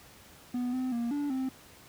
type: tone with pitch steps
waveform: triangle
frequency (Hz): 246.6 / 256.4 / 235.7 / 289.2 / 262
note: B3 / C4 / A#3 / D4 / C4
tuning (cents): -2 / -35 / +19 / -27 / +2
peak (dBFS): -27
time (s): 0.54-1.49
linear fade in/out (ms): 5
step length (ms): 190
effects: pink hiss -54 dBFS RMS until 1.88 s + high-pass 60 Hz 12 dB/octave